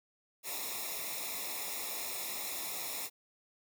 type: noise with comb filter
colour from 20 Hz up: white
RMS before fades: -39 dBFS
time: 0.43-3.1 s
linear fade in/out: 50 ms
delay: 0.65 ms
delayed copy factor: -0.9
effects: none